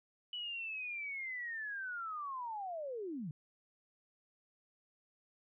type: linear sweep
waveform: sine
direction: down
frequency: 2974 to 135.4 Hz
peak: -39 dBFS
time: 0.33-3.31 s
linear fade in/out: 2 ms
effects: none